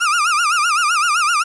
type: tone with vibrato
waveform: 35% pulse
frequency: 1299 Hz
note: E6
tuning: 26 cents flat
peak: -12 dBFS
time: 0-1.44 s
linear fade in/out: 20 ms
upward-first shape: sine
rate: 7.8 Hz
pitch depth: 170 cents each way
effects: resampled to 24000 Hz + 8-bit